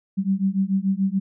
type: beating tone pair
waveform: sine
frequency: 190 / 196.9 Hz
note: F#3 / G3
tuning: +46 / +8 cents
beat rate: 6.9 Hz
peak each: -22 dBFS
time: 0.17-1.2 s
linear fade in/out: 20 ms
effects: none